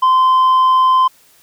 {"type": "tone with tanh clipping", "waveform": "sine", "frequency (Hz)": 1034, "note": "C6", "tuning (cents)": -21, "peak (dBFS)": -9, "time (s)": [0.02, 1.08], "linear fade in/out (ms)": 10, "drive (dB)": 3, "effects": ["white hiss -50 dBFS RMS until 1.42 s"]}